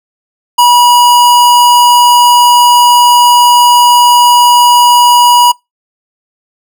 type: tone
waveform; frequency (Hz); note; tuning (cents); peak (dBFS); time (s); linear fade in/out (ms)
square; 969; B5; -33; -3; 0.58-5.52; 10
effects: noise-tail reverb RT60 0.2 s tail -26 dB re dry